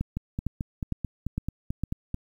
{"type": "two click trains", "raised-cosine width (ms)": 5, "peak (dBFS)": [-15, -17], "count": [5, 10], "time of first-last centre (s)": [[0.01, 1.836], [0.17, 2.144]], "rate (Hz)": [2.19, 4.56], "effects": ["9-bit"]}